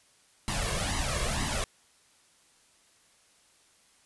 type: noise with flanger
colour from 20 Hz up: pink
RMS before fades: -30 dBFS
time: 0.48-1.64 s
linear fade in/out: 0 ms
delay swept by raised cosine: 1 to 1.84 ms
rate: 2.1 Hz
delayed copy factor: +0.75
effects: white hiss -63 dBFS RMS until 4.05 s + resampled to 24000 Hz